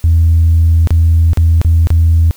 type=tone with dropouts; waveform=sine; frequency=82.41 Hz; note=E2; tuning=in tune; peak=-4 dBFS; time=0.04-2.31 s; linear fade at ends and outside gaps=0 ms; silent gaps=0.873-0.906 / 1.333-1.373 / 1.615-1.648 / 1.871-1.904 s; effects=tanh soft clip ceiling -2 dBFS + white hiss -43 dBFS RMS until 2.36 s